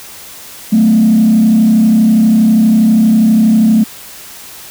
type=tone with frequency modulation; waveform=sine; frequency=220 Hz; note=A3; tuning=in tune; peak=-4 dBFS; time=0.72-3.84 s; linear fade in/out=10 ms; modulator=32.4 Hz; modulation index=0.64; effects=tanh soft clip ceiling -1 dBFS + white hiss -32 dBFS RMS until 4.7 s